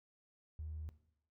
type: tone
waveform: triangle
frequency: 77.78 Hz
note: D#2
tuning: in tune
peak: -38 dBFS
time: 0.59-0.89 s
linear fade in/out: 0 ms
effects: noise-tail reverb RT60 0.7 s tail -17 dB re dry + tanh soft clip ceiling -39 dBFS